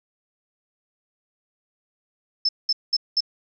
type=tone bursts; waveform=sine; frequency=5260 Hz; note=E8; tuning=5 cents flat; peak=-17 dBFS; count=4; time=2.45-3.206 s; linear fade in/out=5 ms; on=39 ms; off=200 ms; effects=none